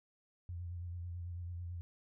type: tone with vibrato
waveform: sine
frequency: 87.2 Hz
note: F2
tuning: 2 cents flat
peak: -40 dBFS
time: 0.49-1.81 s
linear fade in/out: 0 ms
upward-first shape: sine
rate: 9.1 Hz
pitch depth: 40 cents each way
effects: none